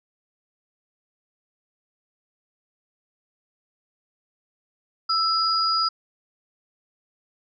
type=tone pair together; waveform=sine; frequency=1318.5 / 4901 Hz; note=E6 / D#8; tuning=0 / -27 cents; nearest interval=octave + major seventh; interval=2273 cents; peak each=-22 / -22 dBFS; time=5.09-5.89 s; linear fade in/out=10 ms; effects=none